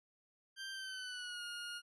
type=tone with pitch glide; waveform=20% pulse; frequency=1575 to 1427.7 Hz; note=G6 to F6; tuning=+8 to +38 cents; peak=-38 dBFS; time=0.56-1.82 s; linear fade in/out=50 ms; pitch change=-170 cents; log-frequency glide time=0.71-1.44 s; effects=resampled to 24000 Hz